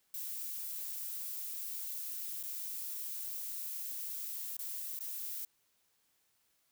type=noise with dropouts; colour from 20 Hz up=violet; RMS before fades=-41 dBFS; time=0.14-5.45 s; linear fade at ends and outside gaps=2 ms; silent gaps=2.429-2.435 / 4.568-4.591 / 4.991-5.006 s; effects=white hiss -75 dBFS RMS until 6.71 s